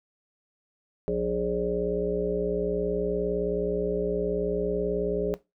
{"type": "harmonic tone", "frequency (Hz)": 59.4, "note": "A#1", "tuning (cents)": 33, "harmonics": [1, 3, 5, 7, 9, 10], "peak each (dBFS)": [-37, -31, -37, -27, -32, -35], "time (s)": [1.08, 5.34], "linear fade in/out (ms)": 0, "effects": ["noise-tail reverb RT60 0.2 s tail -17 dB re dry"]}